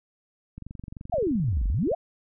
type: click train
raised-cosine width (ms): 5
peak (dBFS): -26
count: 32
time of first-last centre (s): 0.58-1.916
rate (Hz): 23.2
type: exponential two-way sweep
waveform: sine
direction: down then up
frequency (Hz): 751 to 43.65 to 751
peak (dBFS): -22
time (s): 1.12-1.95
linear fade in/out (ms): 10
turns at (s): 1.67
effects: none